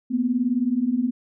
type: beating tone pair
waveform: sine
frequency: 233.6 / 252.6 Hz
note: A#3 / B3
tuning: +4 / +39 cents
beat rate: 19 Hz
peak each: -24 / -21 dBFS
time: 0.1-1.11 s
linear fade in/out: 20 ms
effects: none